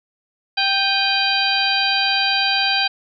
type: harmonic tone with a mistuned harmonic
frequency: 784 Hz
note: G5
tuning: in tune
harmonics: 1 / 2 / 3 / 4 / 5 / 6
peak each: -23 / -23 / -23 / -23 / -23 / -23 dBFS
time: 0.57-2.88 s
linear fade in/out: 10 ms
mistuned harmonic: 3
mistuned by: +82 cents
effects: none